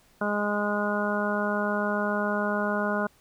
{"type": "harmonic tone", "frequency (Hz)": 206.8, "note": "G#3", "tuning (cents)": -7, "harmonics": [1, 2, 3, 4, 5, 6, 7], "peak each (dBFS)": [-29, -33, -30, -36, -34, -36, -31], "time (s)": [0.21, 3.07], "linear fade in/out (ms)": 5, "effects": ["pink hiss -61 dBFS RMS until 3.2 s"]}